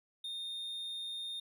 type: tone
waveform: triangle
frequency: 3659 Hz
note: A#7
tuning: 33 cents flat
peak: -37 dBFS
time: 0.24-1.4 s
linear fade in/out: 5 ms
effects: none